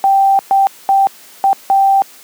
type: tone bursts at uneven times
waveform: sine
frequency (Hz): 783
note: G5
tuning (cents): -2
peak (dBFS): -7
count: 5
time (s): 0.04-0.39 / 0.51-0.67 / 0.89-1.07 / 1.44-1.53 / 1.7-2.02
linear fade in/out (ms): 0
effects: white hiss -40 dBFS RMS until 2.23 s + high-pass 200 Hz 12 dB/octave